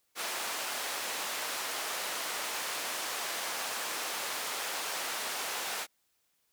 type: band-pass noise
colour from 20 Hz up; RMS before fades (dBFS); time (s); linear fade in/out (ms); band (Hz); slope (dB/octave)
pink; -36; 0.15-5.87; 50; 670 to 14000; 12
effects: white hiss -75 dBFS RMS until 6.52 s